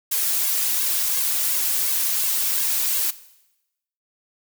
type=noise with flanger; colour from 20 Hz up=blue; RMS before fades=-22 dBFS; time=0.11-3.11 s; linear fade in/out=10 ms; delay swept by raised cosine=1.8 to 3.6 ms; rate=2.8 Hz; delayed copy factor=+1; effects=noise-tail reverb RT60 0.9 s tail -17 dB re dry